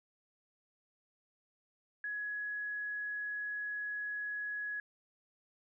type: tone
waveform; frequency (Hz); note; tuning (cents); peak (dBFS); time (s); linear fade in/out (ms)
sine; 1679; G#6; +18; -36; 2.04-4.8; 2
effects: none